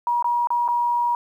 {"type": "tone with dropouts", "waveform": "sine", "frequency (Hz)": 957, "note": "A#5", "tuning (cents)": 45, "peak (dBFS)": -18, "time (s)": [0.07, 1.15], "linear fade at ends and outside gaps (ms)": 1, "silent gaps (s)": [[0.225, 0.244], [0.472, 0.504], [0.679, 0.686]], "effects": ["9-bit"]}